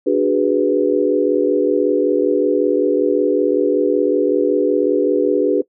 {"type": "chord", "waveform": "sine", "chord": "G# half-diminished seventh", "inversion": "second", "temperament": "equal", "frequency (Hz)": [293.7, 370, 415.3, 493.9], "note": ["D4", "F#4", "G#4", "B4"], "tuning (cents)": [0, 0, 0, 0], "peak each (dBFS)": -18, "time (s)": [0.06, 5.62], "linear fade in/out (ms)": 10, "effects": ["noise-tail reverb RT60 0.1 s tail -20 dB re dry"]}